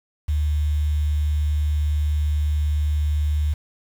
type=tone with quantisation; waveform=sine; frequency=74.8 Hz; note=D2; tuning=32 cents sharp; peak=-18 dBFS; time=0.28-3.54 s; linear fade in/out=10 ms; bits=7; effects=none